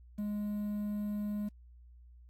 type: tone with quantisation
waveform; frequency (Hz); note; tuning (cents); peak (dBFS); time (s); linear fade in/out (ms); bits
triangle; 207.7; G#3; 0; -31; 0.18-1.49; 10; 10
effects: added 60 Hz sine -53 dBFS peak until 2.29 s + AAC 64 kbps